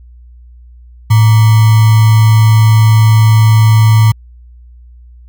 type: tone with sample-and-hold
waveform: sine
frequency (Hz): 110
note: A2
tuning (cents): 0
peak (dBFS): -3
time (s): 1.1-4.12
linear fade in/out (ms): 10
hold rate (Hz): 1050
effects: added 60 Hz sine -34 dBFS peak until 5.28 s